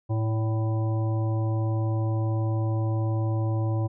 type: harmonic tone with a mistuned harmonic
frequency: 110 Hz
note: A2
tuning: in tune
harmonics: 1 / 3 / 5 / 7 / 9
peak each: -23 / -33 / -37 / -40 / -42 dBFS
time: 0.09-3.88 s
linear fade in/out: 20 ms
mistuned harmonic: 5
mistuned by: +40 cents
effects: none